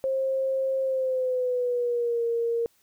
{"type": "tone with pitch glide", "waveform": "sine", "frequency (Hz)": [532, 465.8], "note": ["C5", "A#4"], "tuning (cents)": [29, -1], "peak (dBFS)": -23, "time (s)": [0.04, 2.66], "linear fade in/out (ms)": 0, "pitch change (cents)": -230, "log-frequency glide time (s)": [0.82, 2.24], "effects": ["white hiss -65 dBFS RMS until 2.82 s"]}